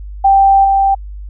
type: tone with level steps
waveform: sine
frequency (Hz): 784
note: G5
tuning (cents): 0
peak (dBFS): -5 / -8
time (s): 0.24-0.95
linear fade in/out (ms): 10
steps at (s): 0.64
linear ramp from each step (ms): 10
effects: added 50 Hz sine -25 dBFS peak until 1.29 s